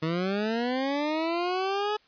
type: linear sweep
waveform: 20% pulse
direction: up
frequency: 155.56 to 427.2 Hz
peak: -21 dBFS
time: 0.02-1.97 s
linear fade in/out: 10 ms
effects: white hiss -62 dBFS RMS until 2.07 s + resampled to 11025 Hz